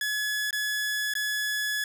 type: tone with dropouts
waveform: sawtooth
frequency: 1700 Hz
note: G#6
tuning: 40 cents sharp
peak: -23 dBFS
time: 0.01-1.84 s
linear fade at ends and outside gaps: 2 ms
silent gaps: 0.508-0.528 / 1.138-1.152 s
effects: none